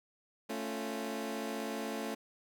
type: chord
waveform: 20% pulse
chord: A augmented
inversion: none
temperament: equal with one note detuned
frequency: 221.4 / 277.2 / 349.2 Hz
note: A3 / C#4 / E#4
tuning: +11 / 0 / 0 cents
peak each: -34 / -36 / -39 dBFS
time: 0.49-2.15 s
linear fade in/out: 10 ms
effects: none